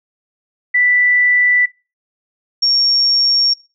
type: tone pair in turn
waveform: sine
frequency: 1975.5 / 5528 Hz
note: B6 / F8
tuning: 0 / -19 cents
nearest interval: octave + tritone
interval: 1781 cents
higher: second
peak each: -10 dBFS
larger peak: neither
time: 0.74-1.66 / 2.62-3.54 s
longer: neither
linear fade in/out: 10 ms
effects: noise-tail reverb RT60 0.3 s tail -21 dB re dry